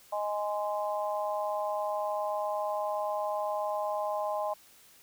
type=harmonic tone; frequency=207.7 Hz; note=G#3; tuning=in tune; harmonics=3 / 4 / 5; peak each=-32 / -34 / -36 dBFS; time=0.12-4.54 s; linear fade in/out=10 ms; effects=white hiss -58 dBFS RMS until 5.02 s